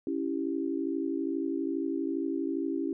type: chord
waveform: sine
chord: C# diminished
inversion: none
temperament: equal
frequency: 277.2 / 329.6 / 392 Hz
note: C#4 / E4 / G4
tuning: 0 / 0 / 0 cents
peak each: -32 / -32 / -36 dBFS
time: 0.07-2.93 s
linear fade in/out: 2 ms
effects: none